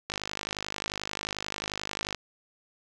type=click train; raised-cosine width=0.2 ms; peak=-14 dBFS; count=106; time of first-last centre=0.1-2.147 s; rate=51.3 Hz; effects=none